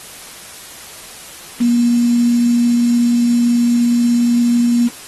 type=tone with quantisation; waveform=sine; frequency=238.7 Hz; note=A#3; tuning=41 cents sharp; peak=-10 dBFS; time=1.6-4.89 s; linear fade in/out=20 ms; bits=5; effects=white hiss -35 dBFS RMS until 5.07 s + AAC 32 kbps